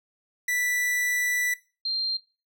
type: tone pair in turn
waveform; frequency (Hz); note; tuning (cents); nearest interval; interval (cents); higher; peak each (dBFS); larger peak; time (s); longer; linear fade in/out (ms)
45% pulse / sine; 1972 / 4179; B6 / C8; -3 / -3; octave + minor second; 1300; second; -24 / -25; first; 0.48-1.54 / 1.85-2.17; first; 5
effects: noise-tail reverb RT60 0.3 s tail -17 dB re dry